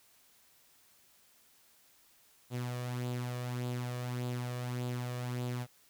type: tone with flanger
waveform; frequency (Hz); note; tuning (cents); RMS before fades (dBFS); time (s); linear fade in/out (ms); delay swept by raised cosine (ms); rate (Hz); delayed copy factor
sawtooth; 123.47; B2; 0; -37; 2.5-5.67; 50; 0.25 to 1.75; 1.7; +0.5
effects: white hiss -65 dBFS RMS until 5.89 s